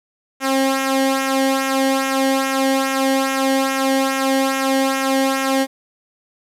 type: tone with flanger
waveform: sawtooth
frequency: 268.1 Hz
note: C4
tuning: 42 cents sharp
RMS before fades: -18 dBFS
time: 0.4-5.67 s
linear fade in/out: 50 ms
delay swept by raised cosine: 0.22 to 0.81 ms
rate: 2.4 Hz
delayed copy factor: -0.65
effects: resampled to 32000 Hz + 8-bit